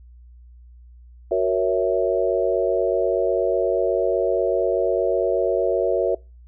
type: chord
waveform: sine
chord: F# dominant seventh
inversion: none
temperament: equal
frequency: 370 / 466.2 / 554.4 / 659.3 Hz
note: F#4 / A#4 / C#5 / E5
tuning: 0 / 0 / 0 / 0 cents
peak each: -23 dBFS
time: 1.31-6.15 s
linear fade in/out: 5 ms
effects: noise-tail reverb RT60 0.3 s tail -26 dB re dry + added 60 Hz sine -43 dBFS peak until 6.47 s